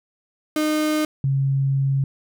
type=tone pair in turn; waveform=35% pulse / sine; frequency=306.6 / 136.57 Hz; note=D#4 / C#3; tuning=-25 / -25 cents; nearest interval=octave + major second; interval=1400 cents; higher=first; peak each=-17 dBFS; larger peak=neither; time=0.56-1.05 / 1.24-2.04 s; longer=second; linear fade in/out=2 ms; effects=none